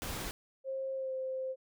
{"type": "noise", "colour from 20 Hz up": "pink", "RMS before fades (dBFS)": -39, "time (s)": [0.02, 0.31], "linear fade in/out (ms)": 0}
{"type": "tone with pitch glide", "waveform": "sine", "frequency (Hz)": [533, 522.9], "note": ["C5", "C5"], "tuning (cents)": [32, -1], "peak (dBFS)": -34, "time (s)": [0.64, 1.56], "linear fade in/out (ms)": 50, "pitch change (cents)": -33, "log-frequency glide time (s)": [0.95, 1.13]}
{"effects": []}